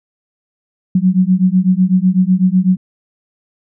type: beating tone pair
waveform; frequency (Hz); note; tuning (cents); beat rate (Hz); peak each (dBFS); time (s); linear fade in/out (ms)
sine; 181 / 189; F#3 / F#3; -38 / +37; 8; -12; 0.95-2.77; 5
effects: none